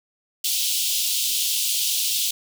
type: high-pass noise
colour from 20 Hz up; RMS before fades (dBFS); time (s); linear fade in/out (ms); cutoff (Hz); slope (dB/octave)
pink; -23; 0.44-2.31; 5; 2900; 48
effects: none